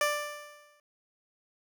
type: tone with exponential decay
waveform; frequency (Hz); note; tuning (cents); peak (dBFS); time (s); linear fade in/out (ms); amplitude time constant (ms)
15% pulse; 590; D5; +8; -17; 0.01-0.8; 2; 170
effects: none